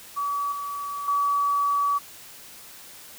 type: tone with level steps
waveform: sine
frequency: 1142 Hz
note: D6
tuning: 49 cents flat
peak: -24 / -29 / -20 dBFS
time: 0.16-1.99 s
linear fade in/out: 20 ms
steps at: 0.52 / 1.08 s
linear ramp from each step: 2 ms
effects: white hiss -45 dBFS RMS until 3.18 s